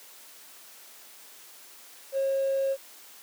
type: tone with hard clipping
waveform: sine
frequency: 542 Hz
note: C#5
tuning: 39 cents flat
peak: -24 dBFS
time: 2.12-2.77 s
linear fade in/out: 50 ms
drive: 1 dB
effects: white hiss -50 dBFS RMS until 3.22 s + high-pass 300 Hz 12 dB/octave